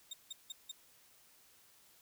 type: tone bursts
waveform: 30% pulse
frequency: 3684 Hz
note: A#7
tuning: 21 cents flat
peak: -39 dBFS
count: 4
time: 0.11-0.716 s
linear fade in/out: 5 ms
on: 24 ms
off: 170 ms
effects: white hiss -65 dBFS RMS until 2.01 s